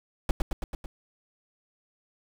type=noise with echo; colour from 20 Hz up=brown; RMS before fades=-21 dBFS; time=0.29-0.31 s; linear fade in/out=2 ms; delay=110 ms; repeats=5; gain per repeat=-3 dB; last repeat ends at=0.86 s; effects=none